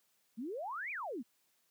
sine exponential two-way sweep, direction up then down, 207.7 to 2504 to 207.7 Hz, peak -38 dBFS, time 0.37-1.23 s, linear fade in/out 20 ms, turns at 0.91 s, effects white hiss -75 dBFS RMS until 1.7 s + high-pass 100 Hz 12 dB/octave

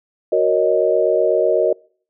sine chord, D# minor seventh, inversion first, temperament equal, 370 / 466.2 / 554.4 / 622.3 Hz, F#4 / A#4 / C#5 / D#5, 0 / 0 / 0 / 0 cents, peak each -19 / -18 / -20 / -17 dBFS, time 0.32-1.73 s, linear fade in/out 5 ms, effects noise-tail reverb RT60 0.5 s tail -26 dB re dry

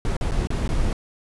brown noise with dropouts, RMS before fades -22 dBFS, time 0.05-0.93 s, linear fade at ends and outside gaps 1 ms, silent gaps 0.167-0.21 / 0.311-0.318 / 0.472-0.504 / 0.677-0.69 s, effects resampled to 24000 Hz

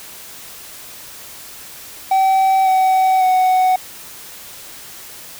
triangle tone with pitch steps, 767 / 755.1 / 743.4 Hz, G5 / F#5 / F#5, -38 / +35 / +8 cents, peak -9 dBFS, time 2.11-3.76 s, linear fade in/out 5 ms, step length 550 ms, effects white hiss -36 dBFS RMS until 5.39 s

